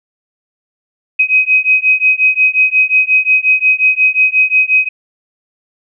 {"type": "beating tone pair", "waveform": "sine", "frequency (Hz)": [2522, 2527.6], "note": ["D#7", "D#7"], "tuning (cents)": [23, 27], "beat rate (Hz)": 5.6, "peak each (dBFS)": -11, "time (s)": [1.19, 4.89], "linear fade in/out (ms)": 10, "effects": []}